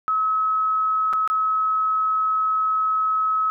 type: tone with dropouts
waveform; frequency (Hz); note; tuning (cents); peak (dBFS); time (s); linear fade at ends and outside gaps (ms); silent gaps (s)
sine; 1285; E6; -45; -18; 0.08-3.5; 0; 1.129-1.134 / 1.276-1.3
effects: none